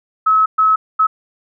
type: tone bursts at uneven times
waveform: sine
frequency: 1289 Hz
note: E6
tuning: 39 cents flat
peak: -9 dBFS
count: 3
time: 0.26-0.46 / 0.58-0.76 / 0.99-1.07 s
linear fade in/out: 10 ms
effects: none